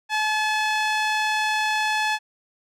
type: tone with band-pass filter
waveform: sawtooth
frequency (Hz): 859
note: A5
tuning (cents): -42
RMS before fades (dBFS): -23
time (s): 0.09-2.19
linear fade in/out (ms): 50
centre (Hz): 2200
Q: 0.69
effects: none